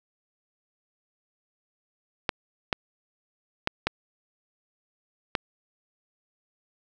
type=clicks; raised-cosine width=0.3 ms; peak=-7 dBFS; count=5; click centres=2.292 / 2.728 / 3.674 / 3.87 / 5.352 s; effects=none